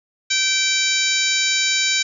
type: harmonic tone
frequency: 775 Hz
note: G5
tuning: 20 cents flat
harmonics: 2 / 3 / 4 / 5 / 6 / 7 / 8 / 9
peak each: -27 / -22 / -28 / -22 / -27 / -27 / -28 / -24 dBFS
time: 0.3-2.03 s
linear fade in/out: 10 ms
effects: none